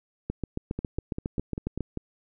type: two click trains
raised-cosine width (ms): 3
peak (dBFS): -18 / -16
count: 7 / 12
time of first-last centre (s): 0.79-1.973 / 0.3-1.807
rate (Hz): 5.07 / 7.3
effects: none